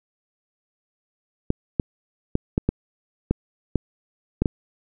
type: clicks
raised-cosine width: 3 ms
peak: -6 dBFS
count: 9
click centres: 1.504 / 1.798 / 2.354 / 2.579 / 2.69 / 3.31 / 3.757 / 4.42 / 4.458 s
effects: none